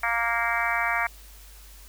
harmonic tone with a mistuned harmonic, 233.1 Hz, A#3, in tune, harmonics 3 / 4 / 5 / 6 / 7 / 8 / 9 / 10, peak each -31 / -31 / -31 / -31 / -31 / -31 / -31 / -31 dBFS, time 0.03-1.07 s, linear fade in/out 5 ms, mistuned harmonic 10, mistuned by -28 cents, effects added 50 Hz sine -46 dBFS peak until 1.88 s + white hiss -51 dBFS RMS until 1.88 s

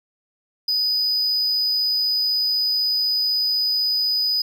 triangle tone, 4978 Hz, D#8, in tune, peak -17 dBFS, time 0.68-4.42 s, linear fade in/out 5 ms, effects none

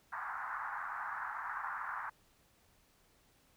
pink band-pass noise, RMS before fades -41 dBFS, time 0.12-2.1 s, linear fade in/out 10 ms, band 870 to 1700 Hz, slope 48 dB/octave, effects pink hiss -69 dBFS RMS until 3.56 s

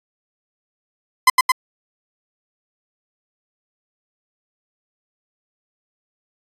30% pulse tone with echo, 1025 Hz, C6, 36 cents flat, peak -5 dBFS, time 1.27-1.3 s, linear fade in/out 5 ms, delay 110 ms, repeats 2, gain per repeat -2 dB, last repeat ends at 1.52 s, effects resampled to 32000 Hz

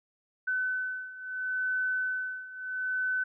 sine beating tone pair, 1511 / 1511.74 Hz, F#6 / F#6, +36 / +37 cents, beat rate 0.74 Hz, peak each -34 / -31 dBFS, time 0.47-3.24 s, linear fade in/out 10 ms, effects none

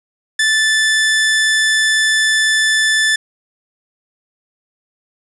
sawtooth tone, 1754 Hz, A6, 6 cents flat, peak -8 dBFS, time 0.39-3.16 s, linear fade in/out 5 ms, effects resampled to 24000 Hz + 7-bit

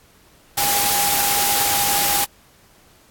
sine tone in noise, 811 Hz, G#5, 41 cents flat, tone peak -23 dBFS, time 0.57-2.25 s, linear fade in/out 10 ms, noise white, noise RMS -19 dBFS, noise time 0.57-2.25 s, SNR -7 dB, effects pink hiss -53 dBFS RMS until 3.1 s + AAC 64 kbps

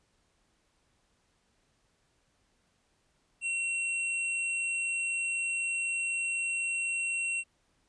square tone, 2728 Hz, F7, 41 cents flat, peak -30 dBFS, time 3.41-7.44 s, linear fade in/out 50 ms, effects pink hiss -72 dBFS RMS until 7.88 s + resampled to 22050 Hz

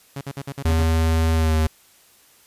sawtooth tone bursts, 138.59 Hz, C#3, in tune, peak -24 dBFS, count 7, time 0.16-0.835 s, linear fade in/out 5 ms, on 51 ms, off 53 ms
square tone with pitch glide, 81 to 78.79 Hz, E2 to D#2, -30 to +22 cents, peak -17 dBFS, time 0.65-1.67 s, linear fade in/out 5 ms, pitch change -48 cents, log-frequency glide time 1.34-1.55 s
effects white hiss -54 dBFS RMS until 2.46 s + resampled to 32000 Hz

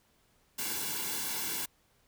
white noise with comb filter, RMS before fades -35 dBFS, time 0.58-1.66 s, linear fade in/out 10 ms, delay 1.6 ms, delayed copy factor -0.75, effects pink hiss -69 dBFS RMS until 2.07 s

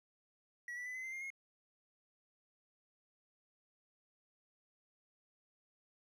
triangle tone with pitch steps, 1929 / 1965 / 2002 / 2039 / 2077 / 2116 / 2155 Hz, B6 / B6 / B6 / C7 / C7 / C7 / C#7, -41 / -9 / +23 / -45 / -13 / +19 / -49 cents, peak -40 dBFS, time 0.68-1.303 s, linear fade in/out 2 ms, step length 89 ms, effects none

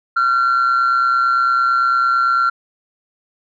sine tone pair together, 1371.1 / 1500 Hz, F6 / F#6, -32 / +23 cents, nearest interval major second, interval 155 cents, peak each -11 / -20 dBFS, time 0.16-2.5 s, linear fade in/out 10 ms, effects tanh soft clip ceiling -10 dBFS

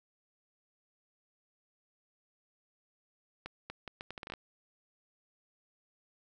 accelerating click train, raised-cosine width 0.3 ms, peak -25 dBFS, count 11, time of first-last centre 3.46-4.338 s, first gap 240 ms, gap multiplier 0.74, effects none

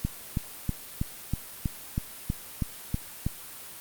click train, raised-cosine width 5 ms, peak -14 dBFS, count 11, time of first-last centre 0.05-3.265 s, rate 3.11 Hz, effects white hiss -43 dBFS RMS until 3.8 s + Opus 32 kbps

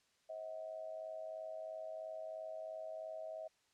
sine tone with amplitude modulation, 639 Hz, D#5, 46 cents sharp, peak -40 dBFS, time 0.29-3.48 s, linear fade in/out 10 ms, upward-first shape sine, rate 103 Hz, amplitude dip 70%, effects white hiss -75 dBFS RMS until 3.73 s + low-pass 7000 Hz 12 dB/octave

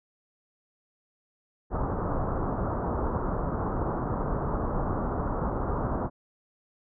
pink low-pass noise, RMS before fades -29 dBFS, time 1.7-6.1 s, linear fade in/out 50 ms, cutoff 1300 Hz, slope 48 dB/octave, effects none

